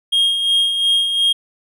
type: tone with tremolo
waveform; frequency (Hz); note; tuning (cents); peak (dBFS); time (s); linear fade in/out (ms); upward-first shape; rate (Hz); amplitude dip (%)
triangle; 3244; G#7; -41; -10; 0.12-1.33; 10; sine; 2.8; 50
effects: none